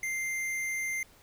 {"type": "tone with hard clipping", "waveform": "sine", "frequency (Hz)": 2093, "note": "C7", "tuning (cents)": 0, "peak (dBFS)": -32, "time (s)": [0.03, 1.03], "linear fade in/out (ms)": 2, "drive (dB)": 14, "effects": ["pink hiss -59 dBFS RMS until 1.22 s"]}